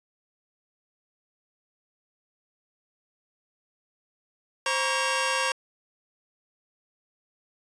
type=tone cluster; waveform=sawtooth; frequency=525 / 945 / 1129 / 1615 / 2754 Hz; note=C5 / A#5 / C#6 / G#6 / F7; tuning=+6 / +23 / +31 / -49 / -25 cents; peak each=-27 dBFS; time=4.66-5.52 s; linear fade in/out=2 ms; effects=resampled to 22050 Hz